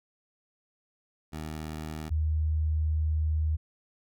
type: tone pair in turn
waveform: 15% pulse / sine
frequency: 77.78 / 77.78 Hz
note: D#2 / D#2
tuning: 0 / 0 cents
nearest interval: unison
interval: 0 cents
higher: neither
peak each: -29 / -24 dBFS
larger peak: second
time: 1.32-2.1 / 2.1-3.57 s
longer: second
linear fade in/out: 20 ms
effects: none